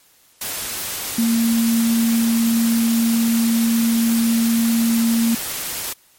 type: tone in noise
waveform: sine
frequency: 229.7 Hz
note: A#3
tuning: 25 cents flat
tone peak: -14 dBFS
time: 1.18-5.35 s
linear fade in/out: 5 ms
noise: white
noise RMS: -26 dBFS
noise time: 0.41-5.93 s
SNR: +9 dB
effects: white hiss -54 dBFS RMS until 6.18 s + MP3 64 kbps